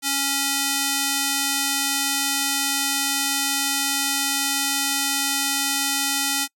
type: tone with band-pass filter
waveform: square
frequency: 277.2 Hz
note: C#4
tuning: in tune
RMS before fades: -23 dBFS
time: 0.02-6.48 s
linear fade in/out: 50 ms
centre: 8200 Hz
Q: 0.63
effects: noise-tail reverb RT60 0.1 s tail -25 dB re dry